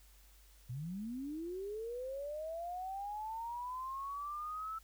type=linear sweep; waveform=sine; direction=up; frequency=115 to 1322 Hz; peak=-39 dBFS; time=0.69-4.79 s; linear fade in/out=10 ms; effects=added 50 Hz sine -60 dBFS peak until 4.83 s + white hiss -66 dBFS RMS until 4.83 s